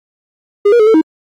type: tone with pitch steps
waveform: triangle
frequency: 408.2 / 476.1 / 427.9 / 444.7 / 316.5 Hz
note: G#4 / A#4 / A4 / A4 / D#4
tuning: -30 / +37 / -48 / +18 / +30 cents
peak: -3 dBFS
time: 0.65-1.015 s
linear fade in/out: 10 ms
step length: 73 ms
effects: AAC 64 kbps